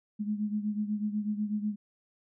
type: beating tone pair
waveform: sine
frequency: 208.4 / 216.5 Hz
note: G#3 / A3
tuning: +6 / -28 cents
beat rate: 8.1 Hz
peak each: -30 / -35 dBFS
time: 0.19-1.76 s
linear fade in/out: 20 ms
effects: none